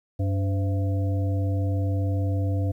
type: harmonic tone with a mistuned harmonic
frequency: 96.5 Hz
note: G2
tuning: 27 cents flat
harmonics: 1 / 3 / 5 / 7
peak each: -22 / -32 / -36 / -39 dBFS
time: 0.19-2.72 s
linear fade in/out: 10 ms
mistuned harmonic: 5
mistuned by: +93 cents
effects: 10-bit